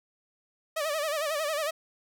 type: tone with vibrato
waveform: sawtooth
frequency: 608 Hz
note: D#5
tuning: 40 cents flat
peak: -24 dBFS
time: 0.76-1.71 s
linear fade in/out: 10 ms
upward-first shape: sine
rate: 11 Hz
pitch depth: 110 cents each way
effects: none